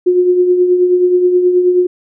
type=tone with tremolo; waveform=sine; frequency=360 Hz; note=F#4; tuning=47 cents flat; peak=-5 dBFS; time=0.06-1.87 s; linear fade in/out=10 ms; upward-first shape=triangle; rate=9.4 Hz; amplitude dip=55%; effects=none